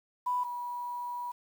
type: tone pair in turn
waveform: sine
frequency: 989 / 970.9 Hz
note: B5 / B5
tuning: +2 / -30 cents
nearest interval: unison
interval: 32 cents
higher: first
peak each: -27 / -34 dBFS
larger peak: first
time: 0.26-0.44 / 0.44-1.32 s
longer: second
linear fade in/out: 10 ms
effects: 9-bit